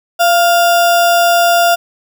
sine tone with sample-and-hold, 689 Hz, F5, 24 cents flat, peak -7 dBFS, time 0.19-1.76 s, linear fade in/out 20 ms, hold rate 2100 Hz, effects none

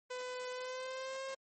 sawtooth tone with pitch glide, 502 to 534.9 Hz, B4 to C5, +28 to +38 cents, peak -36 dBFS, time 0.1-1.35 s, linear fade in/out 10 ms, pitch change +110 cents, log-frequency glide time 0.52-1.24 s, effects MP3 32 kbps

